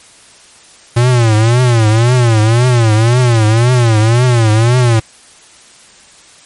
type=tone with vibrato; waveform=square; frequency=116.54 Hz; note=A#2; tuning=in tune; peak=-7 dBFS; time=0.96-5 s; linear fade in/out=10 ms; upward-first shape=triangle; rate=1.9 Hz; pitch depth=170 cents each way; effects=white hiss -41 dBFS RMS until 6.45 s + MP3 48 kbps